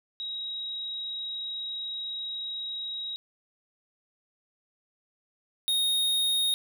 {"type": "tone pair in turn", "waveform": ["sine", "square"], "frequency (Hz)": [3817, 3721], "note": ["A#7", "A#7"], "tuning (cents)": [40, -4], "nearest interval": "unison", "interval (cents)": 44, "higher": "first", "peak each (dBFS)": [-32, -24], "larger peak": "second", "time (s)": [[0.2, 3.16], [5.68, 6.54]], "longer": "first", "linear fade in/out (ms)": 0, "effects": []}